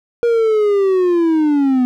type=linear sweep; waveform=triangle; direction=down; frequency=476.3 to 246.9 Hz; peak=-9 dBFS; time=0.23-1.85 s; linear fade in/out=0 ms; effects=none